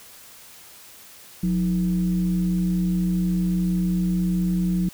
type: tone with frequency modulation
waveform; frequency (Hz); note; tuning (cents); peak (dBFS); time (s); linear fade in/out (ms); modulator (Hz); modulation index
sine; 180; F#3; -47; -19; 1.43-4.89; 5; 139; 0.47
effects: white hiss -46 dBFS RMS until 4.93 s